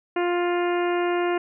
harmonic tone, 351.1 Hz, F4, 9 cents sharp, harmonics 1 / 2 / 3 / 4 / 5 / 6 / 7 / 8, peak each -22 / -28 / -32 / -34 / -36 / -38 / -39 / -40 dBFS, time 0.16-1.38 s, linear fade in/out 5 ms, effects none

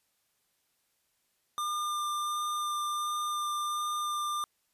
square tone with vibrato, 1200 Hz, D6, 37 cents sharp, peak -31 dBFS, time 1.58-4.44 s, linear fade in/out 0 ms, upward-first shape sine, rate 1.4 Hz, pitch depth 9 cents each way, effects white hiss -75 dBFS RMS until 4.73 s + resampled to 32000 Hz

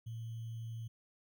sine tone with sample-and-hold, 114 Hz, A#2, 38 cents flat, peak -40 dBFS, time 0.06-0.88 s, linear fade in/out 10 ms, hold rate 3150 Hz, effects none

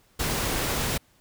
pink noise, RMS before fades -27 dBFS, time 0.19-0.98 s, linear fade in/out 10 ms, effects pink hiss -62 dBFS RMS until 1.2 s

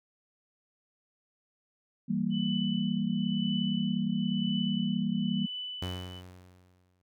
sine chord, E diminished, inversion none, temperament equal, 164.81 / 196 / 233.1 Hz, E3 / G3 / Bb3, 0 / 0 / 0 cents, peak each -34 / -30 / -31 dBFS, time 2.08-5.47 s, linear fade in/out 20 ms
sine tone with tremolo, 2989 Hz, F#7, 17 cents sharp, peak -34 dBFS, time 2.3-6.22 s, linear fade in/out 50 ms, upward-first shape triangle, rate 0.99 Hz, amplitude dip 85%
sawtooth tone with exponential decay, 91 Hz, F#2, 28 cents flat, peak -28 dBFS, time 5.82-7.02 s, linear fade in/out 5 ms, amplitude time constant 260 ms
effects none

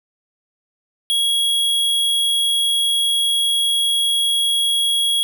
square tone, 3315 Hz, G#7, 4 cents flat, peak -16 dBFS, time 1.1-5.23 s, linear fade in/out 0 ms, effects 8-bit

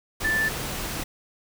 sine tone in noise, 1760 Hz, A6, in tune, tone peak -21 dBFS, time 0.24-0.49 s, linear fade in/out 10 ms, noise pink, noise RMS -31 dBFS, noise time 0.2-1.04 s, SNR +7 dB, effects none

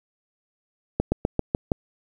slowing click train, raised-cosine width 2 ms, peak -7 dBFS, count 6, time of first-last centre 1-1.718 s, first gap 120 ms, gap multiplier 1.09, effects 8-bit

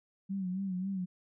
sine tone with vibrato, 188.7 Hz, F#3, 34 cents sharp, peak -32 dBFS, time 0.29-1.06 s, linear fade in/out 20 ms, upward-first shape sine, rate 3.7 Hz, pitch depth 75 cents each way, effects none

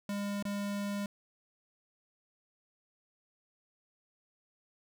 square tone with dropouts, 202.4 Hz, G#3, 44 cents flat, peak -34 dBFS, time 0.09-1.06 s, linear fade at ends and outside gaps 2 ms, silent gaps 0.426-0.452 s, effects none

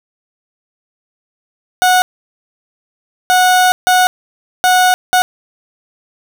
30% pulse tone bursts at uneven times, 734 Hz, F#5, 14 cents flat, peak -5 dBFS, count 5, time 1.82-2.02 / 3.3-3.72 / 3.87-4.07 / 4.64-4.94 / 5.13-5.22 s, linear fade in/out 0 ms, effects none

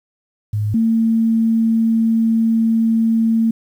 sine tone pair in turn, 105.3 / 225.8 Hz, G#2 / A3, +24 / +45 cents, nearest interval octave + minor second, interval 1321 cents, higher second, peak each -16 / -12 dBFS, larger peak second, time 0.53-0.74 / 0.74-3.51 s, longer second, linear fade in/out 5 ms, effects 8-bit

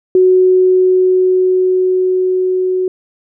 sine tone with level ramp, 370 Hz, F#4, in tune, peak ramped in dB -5 to -12 dBFS, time 0.15-2.88 s, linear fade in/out 2 ms, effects none

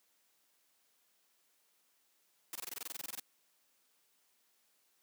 white noise bursts, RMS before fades -42 dBFS, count 15, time 2.53-3.198 s, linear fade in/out 2 ms, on 24 ms, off 22 ms, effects white hiss -74 dBFS RMS until 5.02 s + high-pass 200 Hz 12 dB/octave

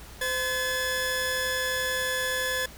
sawtooth tone pair together, 514 / 1713.5 Hz, C5 / A6, -31 / -46 cents, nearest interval octave + major sixth, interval 2085 cents, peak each -27 / -24 dBFS, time 0.21-2.66 s, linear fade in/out 5 ms, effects added 60 Hz sine -47 dBFS peak until 2.77 s + pink hiss -47 dBFS RMS until 2.77 s

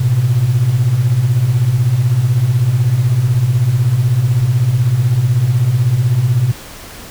sine beating tone pair, 110 / 126 Hz, A2 / B2, 0 / +35 cents, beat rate 16 Hz, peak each -15 / -10 dBFS, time 0-6.52 s, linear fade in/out 10 ms, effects tanh soft clip ceiling -4 dBFS + pink hiss -33 dBFS RMS until 7.1 s

